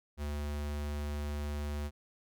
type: tone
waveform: square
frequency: 73.42 Hz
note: D2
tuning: in tune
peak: -35 dBFS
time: 0.17-1.91 s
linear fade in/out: 50 ms
effects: none